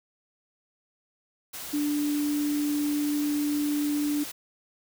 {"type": "tone in noise", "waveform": "sine", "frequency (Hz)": 293.7, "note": "D4", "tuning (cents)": 0, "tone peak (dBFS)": -24, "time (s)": [1.73, 4.24], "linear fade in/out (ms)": 10, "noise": "white", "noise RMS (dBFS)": -38, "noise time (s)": [1.53, 4.32], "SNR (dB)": 11, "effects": []}